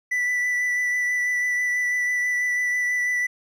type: tone with vibrato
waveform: triangle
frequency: 1975.5 Hz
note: B6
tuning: in tune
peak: -19 dBFS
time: 0.11-3.27 s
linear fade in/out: 10 ms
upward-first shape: sine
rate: 6.1 Hz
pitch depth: 13 cents each way
effects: none